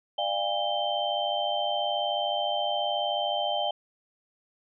sine tone cluster, 599 / 698 / 812 / 3115 Hz, D5 / F5 / G#5 / G7, +34 / -1 / -39 / -12 cents, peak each -31 dBFS, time 0.18-3.71 s, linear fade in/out 5 ms, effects none

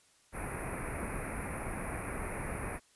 pink band-stop noise, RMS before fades -38 dBFS, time 0.32-2.8 s, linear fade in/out 50 ms, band 2500 to 9300 Hz, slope 96 dB/octave, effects white hiss -66 dBFS RMS until 2.95 s + resampled to 24000 Hz

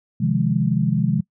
sine chord, F minor seventh, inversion second, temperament equal, 130.81 / 155.56 / 174.61 / 207.7 Hz, C3 / Eb3 / F3 / Ab3, 0 / 0 / 0 / 0 cents, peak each -22 dBFS, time 0.2-1.21 s, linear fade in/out 10 ms, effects noise-tail reverb RT60 0.1 s tail -23 dB re dry

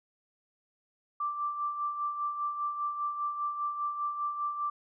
sine tone with tremolo, 1174.7 Hz, D6, in tune, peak -28 dBFS, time 1.2-4.7 s, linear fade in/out 5 ms, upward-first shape sine, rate 5 Hz, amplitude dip 55%, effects none

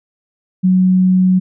sine tone, 185 Hz, F#3, in tune, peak -8 dBFS, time 0.63-1.4 s, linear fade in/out 20 ms, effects none

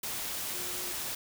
sine tone in noise, 358 Hz, F4, 43 cents sharp, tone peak -47 dBFS, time 0.54-0.92 s, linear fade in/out 5 ms, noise white, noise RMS -36 dBFS, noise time 0.03-1.15 s, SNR -14 dB, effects none

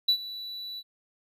triangle tone with ADSR envelope, 3951 Hz, B7, in tune, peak -15 dBFS, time 0.08-0.83 s, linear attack 9 ms, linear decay 79 ms, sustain -19 dB, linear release 45 ms, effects tanh soft clip ceiling -14 dBFS

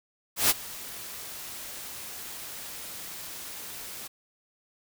white noise with ADSR envelope, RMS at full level -20 dBFS, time 0.36-4.08 s, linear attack 140 ms, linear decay 28 ms, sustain -20 dB, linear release 13 ms, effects none

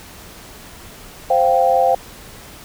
sine chord, C suspended fourth, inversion none, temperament equal, 523.3 / 698.5 / 784 Hz, C5 / F5 / G5, 0 / 0 / 0 cents, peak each -16 dBFS, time 1.3-1.95 s, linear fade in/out 5 ms, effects pink hiss -39 dBFS RMS until 2.64 s

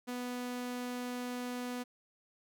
sawtooth tone, 246.9 Hz, B3, in tune, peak -33 dBFS, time 0.07-1.84 s, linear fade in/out 20 ms, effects none

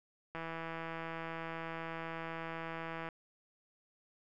click train, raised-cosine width 0.5 ms, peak -27 dBFS, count 450, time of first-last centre 0.35-3.088 s, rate 164 Hz, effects none

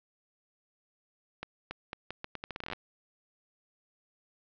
accelerating click train, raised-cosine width 0.3 ms, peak -21 dBFS, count 17, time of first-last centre 1.43-2.733 s, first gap 280 ms, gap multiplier 0.79, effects low-pass 5000 Hz 12 dB/octave

